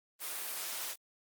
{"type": "high-pass noise", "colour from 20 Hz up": "white", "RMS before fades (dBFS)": -39, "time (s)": [0.19, 0.96], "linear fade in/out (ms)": 50, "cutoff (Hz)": 450, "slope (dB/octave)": 12, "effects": ["Opus 24 kbps"]}